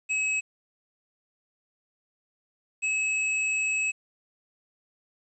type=tone pair in turn; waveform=square; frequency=2566 / 2578 Hz; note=E7 / E7; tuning=-47 / -39 cents; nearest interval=unison; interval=8 cents; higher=second; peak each=-25 dBFS; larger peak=neither; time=0.09-0.41 / 2.82-3.92 s; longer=second; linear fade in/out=20 ms; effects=resampled to 22050 Hz + 10-bit